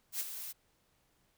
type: noise with ADSR envelope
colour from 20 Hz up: blue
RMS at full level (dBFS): -34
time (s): 0.12-0.53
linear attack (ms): 78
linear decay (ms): 38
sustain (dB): -9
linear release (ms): 22
effects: pink hiss -73 dBFS RMS until 1.37 s